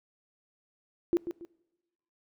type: tone with echo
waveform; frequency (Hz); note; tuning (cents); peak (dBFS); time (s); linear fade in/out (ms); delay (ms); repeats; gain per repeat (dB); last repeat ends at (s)
sine; 343.6; F4; -28; -21; 1.13-1.17; 0; 140; 2; -10; 1.45
effects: noise-tail reverb RT60 1.0 s tail -24 dB re dry